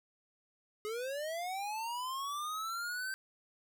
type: linear sweep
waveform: square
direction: up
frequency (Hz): 415.3 to 1561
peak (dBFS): -37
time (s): 0.85-3.14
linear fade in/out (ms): 0
effects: none